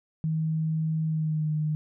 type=tone with pitch glide; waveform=sine; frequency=158.6 to 153.37 Hz; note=D#3 to D#3; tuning=+33 to -25 cents; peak=-24 dBFS; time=0.24-1.75 s; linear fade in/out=0 ms; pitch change=-58 cents; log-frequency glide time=1.05-1.51 s; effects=none